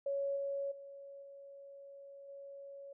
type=tone with level steps; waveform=sine; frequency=557 Hz; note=C#5; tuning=8 cents sharp; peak=-33 / -35 / -48 / -50 / -47 dBFS; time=0.06-2.93 s; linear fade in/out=5 ms; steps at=0.36 / 0.71 / 1.22 / 2.28 s; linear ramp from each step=10 ms; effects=none